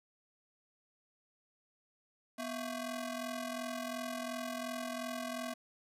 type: ring-modulated tone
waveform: sawtooth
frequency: 450.8 Hz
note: A4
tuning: 42 cents sharp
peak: -31 dBFS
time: 2.38-5.54 s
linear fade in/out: 10 ms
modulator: 204 Hz
effects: resampled to 32000 Hz